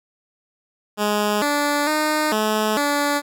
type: tone with pitch steps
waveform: 10% pulse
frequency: 208.6 / 290.7 / 306 / 215.1 / 288.6 Hz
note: G#3 / D4 / D#4 / A3 / D4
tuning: +8 / -18 / -29 / -39 / -30 cents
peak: -10 dBFS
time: 0.97-3.22 s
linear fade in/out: 50 ms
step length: 450 ms
effects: none